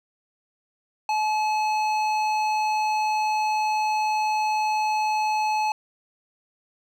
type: tone with hard clipping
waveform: sine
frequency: 858 Hz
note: A5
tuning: 44 cents flat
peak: -23 dBFS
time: 1.09-5.72 s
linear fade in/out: 2 ms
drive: 12 dB
effects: none